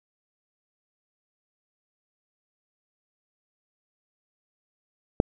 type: click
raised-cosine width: 2 ms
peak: -4 dBFS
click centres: 5.201 s
effects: none